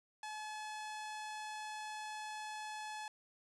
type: tone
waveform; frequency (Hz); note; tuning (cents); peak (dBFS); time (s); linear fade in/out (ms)
sawtooth; 856; A5; -48; -39; 0.23-3.08; 2
effects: resampled to 22050 Hz